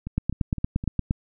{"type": "two click trains", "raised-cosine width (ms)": 5, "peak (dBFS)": [-19, -10], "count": [4, 9], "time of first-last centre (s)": [[0.07, 0.839], [0.18, 1.109]], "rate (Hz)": [3.9, 8.61], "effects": []}